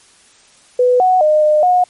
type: tone with pitch steps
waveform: sine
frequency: 496.8 / 740 / 611 / 607 / 724 Hz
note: B4 / F#5 / D#5 / D#5 / F#5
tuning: +10 / 0 / -32 / -43 / -38 cents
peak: -8 dBFS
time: 0.79-1.84 s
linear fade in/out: 5 ms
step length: 210 ms
effects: white hiss -48 dBFS RMS until 1.89 s + MP3 48 kbps